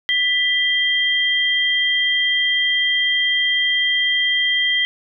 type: tone pair together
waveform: sine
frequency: 1981 / 3188 Hz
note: B6 / G7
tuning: +5 / +28 cents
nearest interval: minor sixth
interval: 823 cents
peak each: -18 dBFS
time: 0.09-4.85 s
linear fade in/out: 0 ms
effects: none